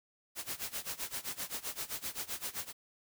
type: noise with tremolo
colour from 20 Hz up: white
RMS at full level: -37 dBFS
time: 0.35-2.73 s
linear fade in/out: 50 ms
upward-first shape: sine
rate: 7.7 Hz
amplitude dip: 90%
effects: none